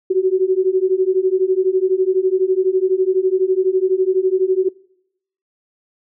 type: beating tone pair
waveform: sine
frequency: 369 / 381 Hz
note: F#4 / G4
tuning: -5 / -49 cents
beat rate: 12 Hz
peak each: -16 dBFS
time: 0.1-4.69 s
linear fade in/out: 10 ms
effects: noise-tail reverb RT60 0.8 s tail -24 dB re dry

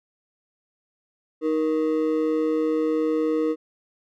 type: ring-modulated tone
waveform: triangle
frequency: 392 Hz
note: G4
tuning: in tune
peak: -15 dBFS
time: 1.41-3.56 s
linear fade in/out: 50 ms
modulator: 79.5 Hz
effects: none

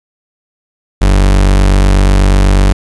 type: tone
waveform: 40% pulse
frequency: 48.14 Hz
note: G1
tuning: 31 cents flat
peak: -4 dBFS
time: 1.01-2.73 s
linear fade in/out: 10 ms
effects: resampled to 24000 Hz + 7-bit

